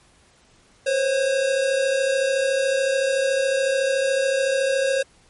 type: tone pair together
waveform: square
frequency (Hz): 508 / 541.8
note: B4 / C#5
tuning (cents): +49 / -40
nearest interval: minor second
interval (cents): 111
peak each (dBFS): -27 / -20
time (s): 0.86-5.03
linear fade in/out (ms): 10
effects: pink hiss -56 dBFS RMS until 5.29 s + MP3 48 kbps